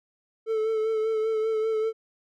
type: tone with vibrato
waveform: triangle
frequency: 440 Hz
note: A4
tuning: in tune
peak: -21 dBFS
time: 0.46-1.93 s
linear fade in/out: 50 ms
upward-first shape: sine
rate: 5.1 Hz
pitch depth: 28 cents each way
effects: none